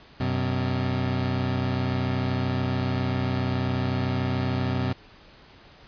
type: tone pair together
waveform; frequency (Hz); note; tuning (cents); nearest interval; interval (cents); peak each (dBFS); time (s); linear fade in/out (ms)
25% pulse; 93.6 / 126.69; F#2 / B2; +20 / +45; perfect fourth; 525; -24 / -22; 0.2-4.93; 5
effects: pink hiss -51 dBFS RMS until 5.87 s + resampled to 11025 Hz